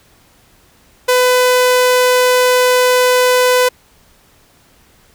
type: tone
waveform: sawtooth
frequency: 501 Hz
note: B4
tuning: 25 cents sharp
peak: -5 dBFS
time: 1.08-3.69 s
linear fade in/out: 10 ms
effects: pink hiss -50 dBFS RMS until 5.14 s